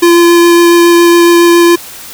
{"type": "tone with vibrato", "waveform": "square", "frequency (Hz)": 343, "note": "F4", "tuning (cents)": -31, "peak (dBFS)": -3, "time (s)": [0.02, 1.76], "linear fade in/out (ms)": 10, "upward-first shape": "sine", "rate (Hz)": 7.2, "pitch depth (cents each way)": 8, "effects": ["white hiss -28 dBFS RMS until 2.13 s"]}